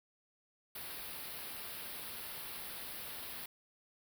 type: band-stop noise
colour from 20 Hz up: white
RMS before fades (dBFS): -45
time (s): 0.75-3.46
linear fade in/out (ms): 5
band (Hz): 4900 to 9700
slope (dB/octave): 48
effects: none